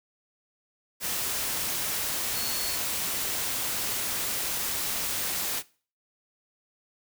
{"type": "tone in noise", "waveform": "sine", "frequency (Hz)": 4381, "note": "C#8", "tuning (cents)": -21, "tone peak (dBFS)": -36, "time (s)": [2.32, 2.78], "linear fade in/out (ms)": 50, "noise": "white", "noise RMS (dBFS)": -30, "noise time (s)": [1, 5.63], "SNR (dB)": -9, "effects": ["noise-tail reverb RT60 0.4 s tail -21 dB re dry"]}